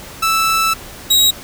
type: tone pair in turn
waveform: sawtooth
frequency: 1318.5 / 3823 Hz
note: E6 / A#7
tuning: 0 / +43 cents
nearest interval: octave + tritone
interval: 1843 cents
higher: second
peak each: -9 / -6 dBFS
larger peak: second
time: 0.22-0.74 / 1.1-1.31 s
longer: first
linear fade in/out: 10 ms
effects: pink hiss -34 dBFS RMS until 1.43 s